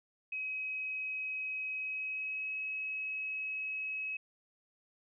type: tone with pitch glide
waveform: sine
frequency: 2541 to 2562 Hz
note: D#7 to E7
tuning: +36 to -50 cents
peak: -35 dBFS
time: 0.32-4.17 s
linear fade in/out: 5 ms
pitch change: +14 cents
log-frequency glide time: 1.77-2.56 s
effects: none